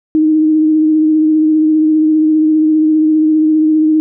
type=tone with vibrato; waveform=sine; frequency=311.1 Hz; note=D#4; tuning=in tune; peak=-7 dBFS; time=0.15-4 s; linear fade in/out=0 ms; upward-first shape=triangle; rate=15 Hz; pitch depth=27 cents each way; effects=none